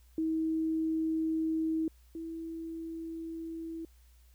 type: tone pair in turn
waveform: sine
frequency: 320 / 327.5 Hz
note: D#4 / E4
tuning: +49 / -11 cents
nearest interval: unison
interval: 40 cents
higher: second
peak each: -28 / -37 dBFS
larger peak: first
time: 0.18-1.88 / 2.15-3.85 s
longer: neither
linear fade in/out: 2 ms
effects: added 60 Hz sine -57 dBFS peak until 4.34 s + white hiss -69 dBFS RMS until 4.34 s